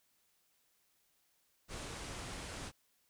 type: low-pass noise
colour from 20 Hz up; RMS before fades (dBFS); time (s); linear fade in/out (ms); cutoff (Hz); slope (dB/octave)
pink; -45; 1.68-2.72; 50; 10000; 48
effects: white hiss -75 dBFS RMS until 3.09 s